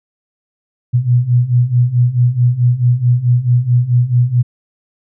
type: beating tone pair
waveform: sine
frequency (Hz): 120 / 124.6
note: B2 / B2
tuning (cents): -49 / +16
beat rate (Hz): 4.6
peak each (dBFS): -14 / -11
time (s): 0.93-4.43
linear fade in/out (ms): 20
effects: none